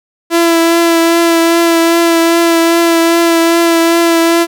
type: tone with vibrato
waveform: sawtooth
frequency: 334.8 Hz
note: E4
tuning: 27 cents sharp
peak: -3 dBFS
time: 0.3-4.47 s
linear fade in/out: 50 ms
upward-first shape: triangle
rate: 2.5 Hz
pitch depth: 22 cents each way
effects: none